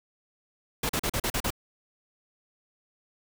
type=noise bursts; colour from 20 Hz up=pink; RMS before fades=-28 dBFS; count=7; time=0.83-1.505 s; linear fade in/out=5 ms; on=63 ms; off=39 ms; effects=none